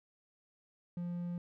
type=tone; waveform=triangle; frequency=174.61 Hz; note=F3; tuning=in tune; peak=-34 dBFS; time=0.97-1.38 s; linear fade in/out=2 ms; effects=none